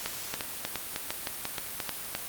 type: two click trains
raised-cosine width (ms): 0.2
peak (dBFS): -13 / -13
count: 6 / 7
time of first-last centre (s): 0.34-1.893 / 0.06-2.151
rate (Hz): 3.22 / 2.87
effects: white hiss -38 dBFS RMS until 2.28 s + Opus 48 kbps